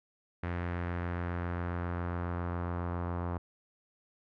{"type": "tone with low-pass filter sweep", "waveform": "sawtooth", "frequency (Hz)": 87.31, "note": "F2", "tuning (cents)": 0, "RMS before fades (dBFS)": -35, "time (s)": [0.43, 3.38], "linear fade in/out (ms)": 5, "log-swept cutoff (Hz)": [1900, 1100], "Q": 2, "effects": []}